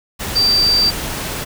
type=tone in noise; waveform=sine; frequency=4669 Hz; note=D8; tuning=11 cents flat; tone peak=-11 dBFS; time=0.35-0.91 s; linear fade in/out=20 ms; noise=pink; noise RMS=-24 dBFS; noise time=0.19-1.45 s; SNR=+10 dB; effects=none